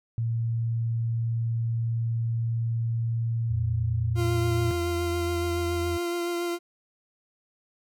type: tone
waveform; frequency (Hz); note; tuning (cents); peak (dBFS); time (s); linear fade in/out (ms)
sine; 115.2; A#2; -20; -24; 0.18-4.71; 0
type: tone with pitch glide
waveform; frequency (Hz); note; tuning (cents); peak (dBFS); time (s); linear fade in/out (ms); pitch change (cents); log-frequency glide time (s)
sine; 85.6 to 85.06; F2 to F2; -34 to -45; -29; 3.49-5.98; 20; -11; 4.24-4.81
type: tone with vibrato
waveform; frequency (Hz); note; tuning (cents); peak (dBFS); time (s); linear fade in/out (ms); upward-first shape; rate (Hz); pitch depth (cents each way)
40% pulse; 346.1; F4; -16; -26; 4.15-6.59; 50; triangle; 7.1; 18
effects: none